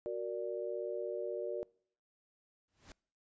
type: chord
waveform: sine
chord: Gb augmented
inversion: none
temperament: equal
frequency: 370 / 466.2 / 587.3 Hz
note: Gb4 / Bb4 / D5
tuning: 0 / 0 / 0 cents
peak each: -40 dBFS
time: 0.06-1.63 s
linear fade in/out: 0 ms
type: noise with exponential growth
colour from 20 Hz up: pink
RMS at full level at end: -50 dBFS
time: 2.68-2.92 s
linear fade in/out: 2 ms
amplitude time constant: 52 ms
effects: noise-tail reverb RT60 0.6 s tail -26 dB re dry + resampled to 16000 Hz